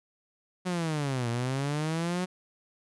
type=linear two-way sweep; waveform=sawtooth; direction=down then up; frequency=184.9 to 115.7 to 184.9 Hz; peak=-24 dBFS; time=0.65-2.26 s; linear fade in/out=20 ms; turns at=1.29 s; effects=resampled to 24000 Hz